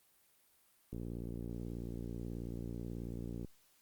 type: click train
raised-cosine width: 3 ms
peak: -30 dBFS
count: 148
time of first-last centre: 0.93-3.447 s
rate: 58.4 Hz
effects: white hiss -70 dBFS RMS until 3.81 s + Opus 32 kbps